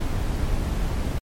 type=noise; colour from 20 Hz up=brown; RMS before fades=-24 dBFS; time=0-1.19 s; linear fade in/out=10 ms; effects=MP3 64 kbps